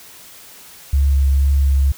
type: tone with vibrato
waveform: sine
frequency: 69.1 Hz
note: C#2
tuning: 5 cents flat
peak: -11 dBFS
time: 0.93-1.92 s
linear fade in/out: 5 ms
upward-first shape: triangle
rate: 2.1 Hz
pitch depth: 19 cents each way
effects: white hiss -41 dBFS RMS until 1.97 s